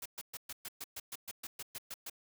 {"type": "noise bursts", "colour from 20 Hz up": "white", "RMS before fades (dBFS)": -43, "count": 14, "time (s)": [0.02, 2.098], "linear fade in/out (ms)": 5, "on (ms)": 37, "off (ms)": 120, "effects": []}